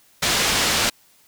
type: low-pass noise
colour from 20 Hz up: white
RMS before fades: -20 dBFS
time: 0.22-0.9 s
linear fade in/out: 10 ms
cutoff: 5600 Hz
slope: 12 dB/octave
effects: white hiss -56 dBFS RMS until 1.27 s